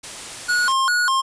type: noise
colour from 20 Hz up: white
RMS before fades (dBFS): -33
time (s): 0.03-0.73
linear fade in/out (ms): 10
type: tone with vibrato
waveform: square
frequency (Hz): 1244.5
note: D#6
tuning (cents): 0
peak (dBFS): -17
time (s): 0.48-1.22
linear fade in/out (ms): 20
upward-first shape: square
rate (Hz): 2.5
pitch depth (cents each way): 270
effects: resampled to 22050 Hz